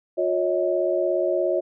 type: tone cluster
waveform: sine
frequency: 358.8 / 558 / 635 Hz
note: F4 / C#5 / D#5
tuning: +47 / +11 / +35 cents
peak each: -24 dBFS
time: 0.17-1.61 s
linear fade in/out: 20 ms
effects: none